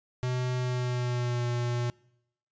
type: tone with pitch glide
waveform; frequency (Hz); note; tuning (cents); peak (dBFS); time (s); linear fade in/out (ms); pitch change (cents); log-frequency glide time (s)
square; 126 to 120.8; B2 to B2; +35 to -38; -28; 0.23-1.9; 0; -73; 0.57-1.46
effects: noise-tail reverb RT60 0.8 s tail -25 dB re dry + resampled to 16000 Hz